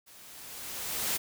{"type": "noise with level ramp", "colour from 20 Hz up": "white", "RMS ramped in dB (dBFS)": [-54, -29], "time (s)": [0.06, 1.18], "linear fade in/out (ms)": 20, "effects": []}